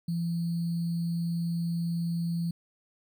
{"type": "tone with sample-and-hold", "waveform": "sine", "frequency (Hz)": 169.2, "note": "E3", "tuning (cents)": 45, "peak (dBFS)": -27, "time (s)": [0.08, 2.51], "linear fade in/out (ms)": 5, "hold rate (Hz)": 4410, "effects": []}